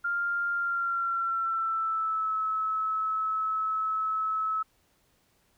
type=tone with pitch glide; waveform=sine; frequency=1398 to 1296.9 Hz; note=F6 to E6; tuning=+1 to -29 cents; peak=-26 dBFS; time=0.04-4.63 s; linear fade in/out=10 ms; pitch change=-130 cents; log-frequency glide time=0.53-2.35 s; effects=pink hiss -68 dBFS RMS until 5.57 s